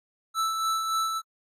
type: tone with tremolo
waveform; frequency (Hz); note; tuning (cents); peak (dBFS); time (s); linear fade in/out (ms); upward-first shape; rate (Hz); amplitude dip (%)
square; 1318.5; E6; 0; -24; 0.34-1.22; 50; sine; 3.5; 40
effects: low-pass 12000 Hz 12 dB/octave + AAC 64 kbps